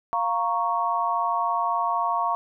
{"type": "chord", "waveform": "sine", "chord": "Bb minor", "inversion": "second", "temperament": "equal", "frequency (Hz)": [698.5, 932.3, 1108.7], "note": ["F5", "Bb5", "Db6"], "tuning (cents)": [0, 0, 0], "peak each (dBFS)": [-27, -26, -25], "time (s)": [0.13, 2.35], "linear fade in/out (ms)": 0, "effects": []}